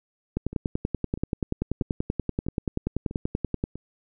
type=two click trains; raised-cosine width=3 ms; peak=-23 / -12 dBFS; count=6 / 35; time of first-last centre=0.53-3.756 / 0.37-3.639 s; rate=1.55 / 10.4 Hz; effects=none